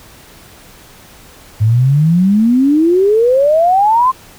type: exponential sweep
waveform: sine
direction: up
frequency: 103.83 to 1066 Hz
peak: -7 dBFS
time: 1.6-4.12 s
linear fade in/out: 20 ms
effects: pink hiss -40 dBFS RMS until 4.38 s